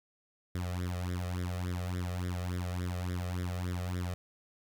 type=tone with flanger; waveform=sawtooth; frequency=89.7 Hz; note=F2; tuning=47 cents sharp; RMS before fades=-35 dBFS; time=0.55-4.14 s; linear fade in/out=0 ms; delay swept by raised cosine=0.55 to 1.65 ms; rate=3.5 Hz; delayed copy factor=+0.85; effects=none